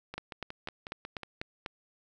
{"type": "two click trains", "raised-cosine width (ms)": 0.3, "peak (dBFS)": [-20, -24], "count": [7, 8], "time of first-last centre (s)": [[0.18, 1.661], [0.14, 1.415]], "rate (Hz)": [4.05, 5.49], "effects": []}